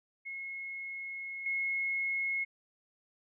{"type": "tone with level steps", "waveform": "sine", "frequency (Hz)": 2170, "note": "C#7", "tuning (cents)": -37, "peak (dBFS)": [-38, -30], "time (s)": [0.25, 2.45], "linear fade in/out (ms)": 20, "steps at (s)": 1.46, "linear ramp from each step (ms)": 2, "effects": []}